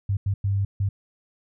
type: tone bursts at uneven times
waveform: sine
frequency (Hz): 99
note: G2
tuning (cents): +18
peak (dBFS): -20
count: 4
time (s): 0.09-0.17 / 0.26-0.34 / 0.44-0.65 / 0.8-0.89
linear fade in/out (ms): 5
effects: none